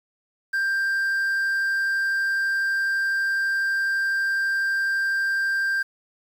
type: tone with quantisation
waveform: triangle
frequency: 1583 Hz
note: G6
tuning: 17 cents sharp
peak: -19 dBFS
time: 0.53-5.83 s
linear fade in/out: 10 ms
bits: 8
effects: none